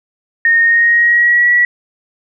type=tone with pitch glide; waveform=sine; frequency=1845 to 1936.7 Hz; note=A#6 to B6; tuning=-18 to -34 cents; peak=-7 dBFS; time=0.45-1.65 s; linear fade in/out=2 ms; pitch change=+84 cents; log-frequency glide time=0.62-1.51 s; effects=none